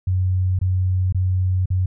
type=tone with dropouts; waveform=sine; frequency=92.5 Hz; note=F#2; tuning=in tune; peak=-16 dBFS; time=0.07-1.86 s; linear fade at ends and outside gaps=5 ms; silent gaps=0.59-0.613 / 1.125-1.146 / 1.658-1.703 s; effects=none